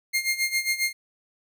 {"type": "tone with tremolo", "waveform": "sawtooth", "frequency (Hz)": 2121, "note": "C7", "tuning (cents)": 23, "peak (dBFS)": -17, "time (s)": [0.13, 0.93], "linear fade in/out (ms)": 20, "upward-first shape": "sine", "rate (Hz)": 7.4, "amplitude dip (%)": 80, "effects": []}